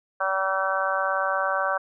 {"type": "harmonic tone", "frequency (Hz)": 191.6, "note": "G3", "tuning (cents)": -39, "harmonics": [3, 4, 5, 6, 7, 8], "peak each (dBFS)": [-28, -30, -32, -28, -31, -28], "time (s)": [0.2, 1.78], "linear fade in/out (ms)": 10, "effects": []}